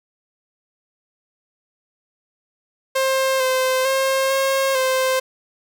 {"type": "tone with pitch steps", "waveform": "sawtooth", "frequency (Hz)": [530, 518, 534, 539, 521], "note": ["C5", "C5", "C5", "C#5", "C5"], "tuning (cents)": [22, -17, 35, -49, -7], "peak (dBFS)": -13, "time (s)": [2.95, 5.2], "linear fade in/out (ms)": 10, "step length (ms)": 450, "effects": []}